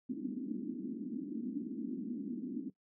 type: band-pass noise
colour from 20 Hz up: pink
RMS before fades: -40 dBFS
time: 0.09-2.7 s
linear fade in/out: 5 ms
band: 220 to 300 Hz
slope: 48 dB/octave
effects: noise-tail reverb RT60 0.1 s tail -18 dB re dry